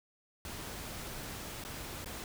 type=noise with dropouts; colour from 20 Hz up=pink; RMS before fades=-43 dBFS; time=0.45-2.24 s; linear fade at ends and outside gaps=1 ms; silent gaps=1.639-1.649 / 2.045-2.059 s; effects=none